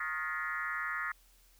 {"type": "tone with frequency modulation", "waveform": "sine", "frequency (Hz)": 1568, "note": "G6", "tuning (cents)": 0, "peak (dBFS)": -33, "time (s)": [0, 1.12], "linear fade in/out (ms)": 5, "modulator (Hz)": 161, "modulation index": 2.6, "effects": ["added 41 Hz sine -63 dBFS peak until 1.59 s", "white hiss -66 dBFS RMS until 1.59 s"]}